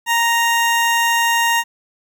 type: tone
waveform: 20% pulse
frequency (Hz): 932.3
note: A#5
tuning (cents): 0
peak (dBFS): -9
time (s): 0.06-1.64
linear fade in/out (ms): 50
effects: 8-bit